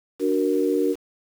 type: chord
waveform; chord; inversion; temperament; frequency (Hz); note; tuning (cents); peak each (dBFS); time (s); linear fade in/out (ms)
sine; D augmented; none; equal; 293.7 / 370 / 466.2; D4 / F#4 / A#4; 0 / 0 / 0; -23; 0.19-0.96; 50
effects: 7-bit